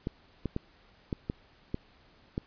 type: clicks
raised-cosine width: 3 ms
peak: -18 dBFS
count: 7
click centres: 0.071 / 0.457 / 0.564 / 1.128 / 1.299 / 1.744 / 2.379 s
effects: pink hiss -61 dBFS RMS until 2.46 s + resampled to 11025 Hz